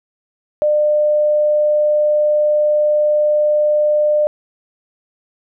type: tone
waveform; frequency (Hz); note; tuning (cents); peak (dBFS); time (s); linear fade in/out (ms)
sine; 600; D5; +37; -11; 0.62-4.27; 0
effects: none